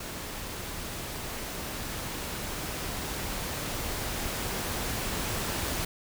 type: noise with level ramp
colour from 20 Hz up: pink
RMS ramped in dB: -38 to -31 dBFS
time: 0-5.85 s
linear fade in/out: 5 ms
effects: none